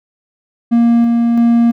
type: tone with tremolo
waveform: triangle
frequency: 234.3 Hz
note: A#3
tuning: 9 cents sharp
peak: -5 dBFS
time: 0.71-1.72 s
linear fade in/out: 20 ms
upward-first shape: square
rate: 1.5 Hz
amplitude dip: 25%
effects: none